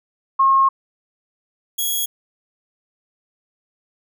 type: tone pair in turn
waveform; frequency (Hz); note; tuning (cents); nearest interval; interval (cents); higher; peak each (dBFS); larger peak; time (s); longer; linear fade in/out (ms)
sine / 5% pulse; 1079 / 3324; C#6 / G#7; -47 / +1; octave + perfect fifth; 1948; second; -11; neither; 0.39-0.69 / 1.78-2.06; first; 10
effects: none